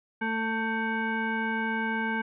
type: tone with frequency modulation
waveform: sine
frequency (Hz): 893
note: A5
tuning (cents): +25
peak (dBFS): -26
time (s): 0.21-2.22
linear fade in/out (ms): 10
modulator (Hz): 670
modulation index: 1.6
effects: none